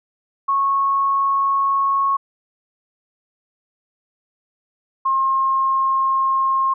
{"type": "tone pair in turn", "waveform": "sine", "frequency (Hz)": [1099, 1069.6], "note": ["C#6", "C6"], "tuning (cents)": [-15, 38], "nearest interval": "unison", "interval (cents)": 47, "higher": "first", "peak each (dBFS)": -15, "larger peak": "neither", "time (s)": [[0.48, 2.17], [5.05, 6.74]], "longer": "neither", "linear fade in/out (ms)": 10, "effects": []}